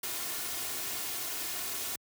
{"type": "noise with comb filter", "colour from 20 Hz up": "white", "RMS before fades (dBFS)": -36, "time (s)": [0.03, 1.96], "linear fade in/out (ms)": 5, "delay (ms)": 2.8, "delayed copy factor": 0.5, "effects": ["high-pass 80 Hz 12 dB/octave"]}